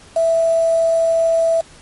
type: tone with quantisation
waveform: sine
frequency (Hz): 659.3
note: E5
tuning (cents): 0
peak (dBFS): -12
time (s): 0.16-1.61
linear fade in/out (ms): 5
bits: 5
effects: pink hiss -44 dBFS RMS until 1.81 s + MP3 48 kbps